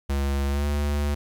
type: tone with pitch glide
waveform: square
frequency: 69.6 to 72.64 Hz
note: C#2 to D2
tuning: +8 to -18 cents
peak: -23 dBFS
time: 0.09-1.15 s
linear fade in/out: 10 ms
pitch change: +74 cents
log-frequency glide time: 0.49-0.66 s
effects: 10-bit